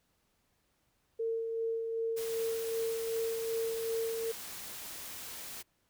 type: tone with tremolo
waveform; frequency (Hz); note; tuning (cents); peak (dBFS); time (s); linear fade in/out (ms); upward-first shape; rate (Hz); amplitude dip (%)
sine; 454.2; A#4; -45; -30; 1.19-4.32; 10; sine; 2.6; 35
type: noise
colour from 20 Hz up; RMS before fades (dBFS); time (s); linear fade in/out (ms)
white; -44; 2.16-5.63; 20
effects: pink hiss -75 dBFS RMS until 5.89 s